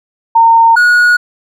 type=tone pair in turn; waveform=sine / triangle; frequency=915 / 1452.5 Hz; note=A#5 / F#6; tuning=-32 / -32 cents; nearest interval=minor sixth; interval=800 cents; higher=second; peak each=-3 dBFS; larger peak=neither; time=0.35-0.76 / 0.76-1.17 s; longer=neither; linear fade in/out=10 ms; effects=none